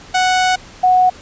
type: tone pair in turn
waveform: sawtooth / sine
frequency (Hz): 740 / 735.7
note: F#5 / F#5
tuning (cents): 0 / -10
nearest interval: unison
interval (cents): 10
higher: first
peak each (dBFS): -8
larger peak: neither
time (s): 0.14-0.56 / 0.83-1.1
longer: first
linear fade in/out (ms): 10
effects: pink hiss -39 dBFS RMS until 1.21 s + resampled to 16000 Hz